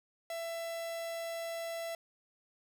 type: tone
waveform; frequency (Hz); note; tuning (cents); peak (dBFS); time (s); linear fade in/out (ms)
45% pulse; 667; E5; +20; -37; 0.3-1.95; 2
effects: none